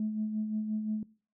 sine tone with tremolo, 215.1 Hz, A3, 39 cents flat, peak -27 dBFS, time 0-1.03 s, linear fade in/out 2 ms, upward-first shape sine, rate 5.7 Hz, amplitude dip 45%, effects noise-tail reverb RT60 0.4 s tail -22 dB re dry + tanh soft clip ceiling -23 dBFS

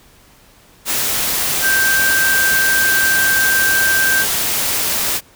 sine tone in noise, 1570 Hz, G6, 2 cents sharp, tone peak -13 dBFS, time 1.61-4.26 s, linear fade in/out 50 ms, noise white, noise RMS -18 dBFS, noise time 0.85-5.21 s, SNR +2 dB, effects pink hiss -48 dBFS RMS until 5.35 s

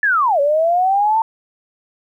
sine linear two-way sweep, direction down then up, 1760 to 554.4 to 908 Hz, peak -12 dBFS, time 0.03-1.22 s, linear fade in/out 2 ms, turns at 0.4 s, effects 9-bit

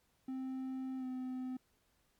triangle tone with pitch glide, 261.6 to 256.1 Hz, C4 to C4, 0 to -37 cents, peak -36 dBFS, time 0.28-1.57 s, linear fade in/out 5 ms, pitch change -37 cents, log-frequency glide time 0.98-1.05 s, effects pink hiss -75 dBFS RMS until 2.19 s + MP3 96 kbps

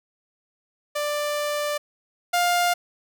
sawtooth tone pair in turn, 590 / 703.9 Hz, D5 / F5, +8 / +13 cents, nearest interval minor third, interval 305 cents, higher second, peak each -20 / -15 dBFS, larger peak second, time 0.95-1.78 / 2.33-2.74 s, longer first, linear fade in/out 10 ms, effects none

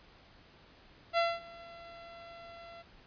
sawtooth tone with ADSR envelope, 678 Hz, E5, 49 cents sharp, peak -21 dBFS, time 1.13-2.83 s, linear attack 46 ms, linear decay 220 ms, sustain -23 dB, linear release 20 ms, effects pink hiss -59 dBFS RMS until 3.06 s + resampled to 11025 Hz

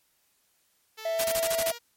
5% pulse tone with pitch glide, 438.9 to 473.1 Hz, A4 to A#4, -4 to +26 cents, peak -28 dBFS, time 0.97-1.79 s, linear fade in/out 20 ms, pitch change +130 cents, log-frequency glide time 1.09-1.59 s
triangle tone, 659.3 Hz, E5, in tune, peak -24 dBFS, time 1.05-1.72 s, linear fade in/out 5 ms
white noise bursts, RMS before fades -29 dBFS, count 7, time 1.19-1.71 s, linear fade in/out 5 ms, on 52 ms, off 26 ms
effects white hiss -69 dBFS RMS until 1.96 s + MP3 64 kbps

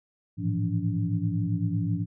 sine tone cluster, 105.6 / 113.4 / 162 / 172.2 / 286.8 Hz, G#2 / A#2 / E3 / F3 / D4, +29 / -47 / -30 / -24 / -41 cents, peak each -29 / -31 / -33 / -29 / -34 dBFS, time 0.37-2.06 s, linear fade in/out 50 ms, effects none

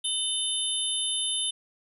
sine tone cluster, 3030 / 3600 / 10040 Hz, F#7 / A7 / D#9, +40 / +39 / +15 cents, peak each -30 / -30 / -31 dBFS, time 0.04-1.51 s, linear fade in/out 10 ms, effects none

